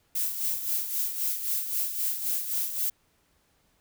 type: noise with tremolo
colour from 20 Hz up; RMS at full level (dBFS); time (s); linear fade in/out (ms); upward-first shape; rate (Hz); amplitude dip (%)
violet; -27; 0.15-2.9; 5; sine; 3.8; 60
effects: pink hiss -68 dBFS RMS until 3.8 s